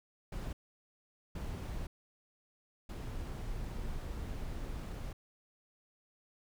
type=noise bursts at uneven times; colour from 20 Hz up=brown; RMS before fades=-40 dBFS; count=3; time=0.32-0.53 / 1.35-1.87 / 2.89-5.13 s; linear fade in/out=5 ms; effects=none